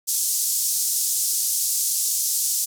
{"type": "band-pass noise", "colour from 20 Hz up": "pink", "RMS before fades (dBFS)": -23, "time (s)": [0.07, 2.66], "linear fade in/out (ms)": 20, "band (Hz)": [5800, 14000], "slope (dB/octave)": 24, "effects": []}